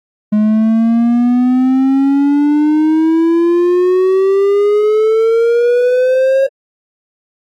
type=exponential sweep; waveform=triangle; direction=up; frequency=210 to 544 Hz; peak=-6 dBFS; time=0.32-6.47 s; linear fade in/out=10 ms; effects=AAC 48 kbps